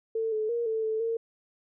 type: tone with pitch steps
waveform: sine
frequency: 448.2 / 432.4 / 470.8 / 443.4 / 438.9 / 456.6 Hz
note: A4 / A4 / A#4 / A4 / A4 / A#4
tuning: +32 / -30 / +17 / +13 / -4 / -36 cents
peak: -26 dBFS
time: 0.15-1.17 s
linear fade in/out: 5 ms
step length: 170 ms
effects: none